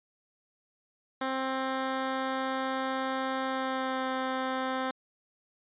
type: tone with pitch glide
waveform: 10% pulse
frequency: 263.8 to 260.8 Hz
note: C4 to C4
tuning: +14 to -5 cents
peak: -21 dBFS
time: 1.21-4.91 s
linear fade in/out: 5 ms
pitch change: -19 cents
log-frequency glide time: 3.46-4.07 s
effects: resampled to 8000 Hz